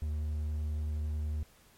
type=tone; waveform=triangle; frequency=75.9 Hz; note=D#2; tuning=42 cents flat; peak=-29 dBFS; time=0.02-1.43 s; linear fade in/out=0 ms; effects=pink hiss -62 dBFS RMS until 1.77 s + MP3 64 kbps